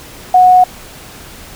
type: tone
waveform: sine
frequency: 733 Hz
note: F#5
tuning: 16 cents flat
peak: -3 dBFS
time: 0.34-0.64 s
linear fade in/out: 5 ms
effects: pink hiss -34 dBFS RMS until 1.55 s